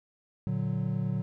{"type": "chord", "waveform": "triangle", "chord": "Bb augmented", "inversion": "none", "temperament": "equal", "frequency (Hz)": [116.54, 146.83, 185], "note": ["Bb2", "D3", "F#3"], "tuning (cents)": [0, 0, 0], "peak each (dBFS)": -30, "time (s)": [0.47, 1.22], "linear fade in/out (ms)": 0, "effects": []}